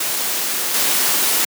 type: noise with level steps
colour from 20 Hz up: white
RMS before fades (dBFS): -21 / -17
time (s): 0-1.45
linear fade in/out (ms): 5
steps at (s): 0.74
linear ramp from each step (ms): 5
effects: high-pass 200 Hz 12 dB/octave